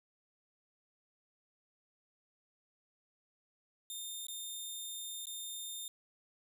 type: tone with dropouts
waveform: 15% pulse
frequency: 3631 Hz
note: A#7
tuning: 46 cents flat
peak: -34 dBFS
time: 3.9-5.88 s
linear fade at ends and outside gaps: 1 ms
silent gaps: 4.268-4.284 / 5.256-5.269 s
effects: none